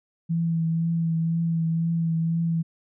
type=tone with vibrato; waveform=sine; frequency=165.1 Hz; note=E3; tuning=3 cents sharp; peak=-21 dBFS; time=0.29-2.63 s; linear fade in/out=20 ms; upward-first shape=triangle; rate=2 Hz; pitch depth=25 cents each way; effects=none